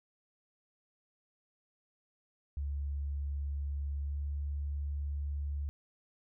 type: tone with pitch glide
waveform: sine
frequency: 71 to 71.87 Hz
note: C#2 to D2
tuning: +42 to -37 cents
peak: -33 dBFS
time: 2.57-5.69 s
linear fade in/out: 0 ms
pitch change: +21 cents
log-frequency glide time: 4.04-4.17 s
effects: none